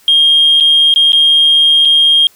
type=tone with dropouts; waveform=sine; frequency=3228 Hz; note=G#7; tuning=50 cents flat; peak=-4 dBFS; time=0.08-2.27 s; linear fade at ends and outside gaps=1 ms; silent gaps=0.601-0.607 / 0.94-0.96 / 1.121-1.131 / 1.851-1.854 s; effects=tanh soft clip ceiling -1 dBFS + white hiss -47 dBFS RMS until 2.35 s